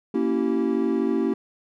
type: chord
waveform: triangle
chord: A# diminished seventh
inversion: none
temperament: equal with one note detuned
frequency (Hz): 233.1 / 277.2 / 329.6 / 385.3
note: A#3 / C#4 / E4 / G4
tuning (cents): 0 / 0 / 0 / -30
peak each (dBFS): -24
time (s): 0.14-1.34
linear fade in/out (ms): 5
effects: none